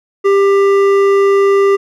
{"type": "tone with hard clipping", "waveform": "triangle", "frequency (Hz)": 396.1, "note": "G4", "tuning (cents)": 18, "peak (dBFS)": -9, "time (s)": [0.24, 1.77], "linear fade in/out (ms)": 20, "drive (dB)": 14, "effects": []}